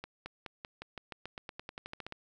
accelerating click train, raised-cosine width 0.3 ms, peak -25 dBFS, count 18, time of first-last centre 0.04-2.124 s, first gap 220 ms, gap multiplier 0.92, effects none

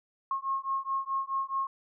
sine beating tone pair, 1079 / 1083.7 Hz, C#6 / C#6, -47 / -40 cents, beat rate 4.7 Hz, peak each -32 / -32 dBFS, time 0.31-1.67 s, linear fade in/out 2 ms, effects none

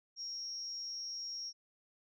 sine tone with amplitude modulation, 5580 Hz, F8, 2 cents flat, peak -36 dBFS, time 0.16-1.53 s, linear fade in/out 50 ms, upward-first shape sine, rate 269 Hz, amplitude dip 65%, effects tanh soft clip ceiling -32 dBFS

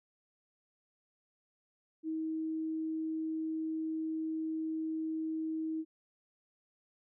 sine tone, 318.1 Hz, D#4, 38 cents sharp, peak -33 dBFS, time 2.03-5.85 s, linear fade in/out 50 ms, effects none

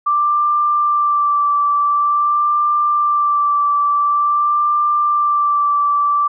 sine tone with vibrato, 1174.7 Hz, D6, in tune, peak -12 dBFS, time 0.06-6.28 s, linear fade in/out 10 ms, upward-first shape sine, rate 0.47 Hz, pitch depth 18 cents each way, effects none

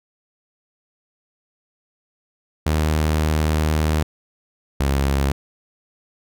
sawtooth tone pair in turn, 77.4 / 68.96 Hz, D#2 / C#2, -9 / -8 cents, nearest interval major second, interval 199 cents, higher first, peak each -13 dBFS, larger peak neither, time 2.66-4.03 / 4.8-5.32 s, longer first, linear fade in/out 5 ms, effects none

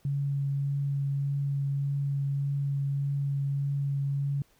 sine tone with vibrato, 140 Hz, C#3, 18 cents sharp, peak -26 dBFS, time 0.05-4.42 s, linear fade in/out 2 ms, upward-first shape triangle, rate 1.7 Hz, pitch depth 11 cents each way, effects pink hiss -65 dBFS RMS until 4.59 s

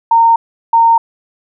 sine tone pair in turn, 919 / 919 Hz, A#5 / A#5, -25 / -25 cents, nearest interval unison, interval 0 cents, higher neither, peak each -5 dBFS, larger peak neither, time 0.11-0.36 / 0.73-0.98 s, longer neither, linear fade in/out 5 ms, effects none

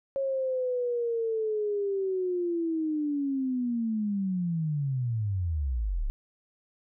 sine linear sweep, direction down, 548 to 30.87 Hz, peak -26 dBFS, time 0.16-6.1 s, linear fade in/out 0 ms, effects none

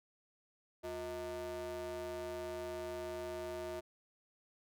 square ring-modulated tone, 138.59 Hz, C#3, in tune, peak -38 dBFS, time 0.83-3.81 s, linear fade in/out 20 ms, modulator 496 Hz, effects none

